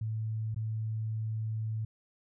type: tone with dropouts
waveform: sine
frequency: 110 Hz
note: A2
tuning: in tune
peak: -31 dBFS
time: 0.01-1.85 s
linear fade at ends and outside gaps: 5 ms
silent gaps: 0.546-0.561 s
effects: none